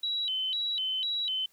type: tone with vibrato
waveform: sine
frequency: 3449 Hz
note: A7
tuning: 35 cents flat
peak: -28 dBFS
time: 0.03-1.46 s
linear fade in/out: 5 ms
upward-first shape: square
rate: 2 Hz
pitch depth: 210 cents each way
effects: white hiss -66 dBFS RMS until 1.52 s